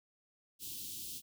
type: band-stop noise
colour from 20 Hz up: white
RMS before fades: -44 dBFS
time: 0.59-1.22 s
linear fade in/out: 50 ms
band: 360 to 2900 Hz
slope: 48 dB/octave
effects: none